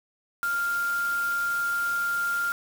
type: tone in noise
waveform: sine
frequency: 1396.9 Hz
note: F6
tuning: in tune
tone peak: -24 dBFS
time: 0.43-2.52 s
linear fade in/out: 0 ms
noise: white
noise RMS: -40 dBFS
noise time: 0.43-2.52 s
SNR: +13 dB
effects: none